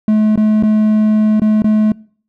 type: tone with dropouts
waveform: triangle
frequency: 214.6 Hz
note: A3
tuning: 43 cents flat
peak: -6 dBFS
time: 0.08-1.92 s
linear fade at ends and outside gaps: 2 ms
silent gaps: 0.358-0.375 / 0.626-0.634 / 1.398-1.418 / 1.621-1.643 s
effects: noise-tail reverb RT60 0.5 s tail -24 dB re dry